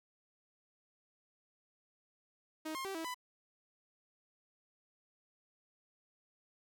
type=tone with pitch steps; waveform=sawtooth; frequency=313.8 / 1065 / 388.3 / 325.4 / 998 Hz; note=D#4 / C6 / G4 / E4 / B5; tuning=+15 / +30 / -16 / -22 / +18 cents; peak=-35 dBFS; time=2.65-3.145 s; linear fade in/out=10 ms; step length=99 ms; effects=none